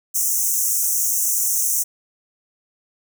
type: high-pass noise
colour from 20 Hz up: pink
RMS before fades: -20 dBFS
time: 0.14-1.84 s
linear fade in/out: 20 ms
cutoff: 5800 Hz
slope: 96 dB/octave
effects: none